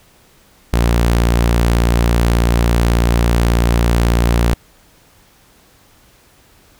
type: tone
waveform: sawtooth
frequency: 58.27 Hz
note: A#1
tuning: in tune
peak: -7 dBFS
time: 0.73-4.54 s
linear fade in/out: 0 ms
effects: pink hiss -50 dBFS RMS until 6.79 s